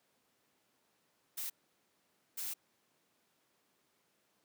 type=noise bursts at uneven times; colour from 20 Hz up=blue; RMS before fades=-40 dBFS; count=2; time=1.37-1.5 / 2.37-2.54 s; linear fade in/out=10 ms; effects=pink hiss -75 dBFS RMS until 4.44 s + high-pass 200 Hz 12 dB/octave